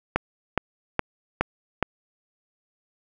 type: click train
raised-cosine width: 0.5 ms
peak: -5 dBFS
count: 5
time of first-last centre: 0.16-1.827 s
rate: 2.4 Hz
effects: none